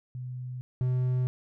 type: tone pair in turn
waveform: sine / triangle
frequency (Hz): 125.9 / 126.63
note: B2 / B2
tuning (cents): +34 / +44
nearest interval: unison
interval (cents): 10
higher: second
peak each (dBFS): -34 / -22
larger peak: second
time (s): 0.15-0.61 / 0.81-1.27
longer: neither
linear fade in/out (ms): 0
effects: none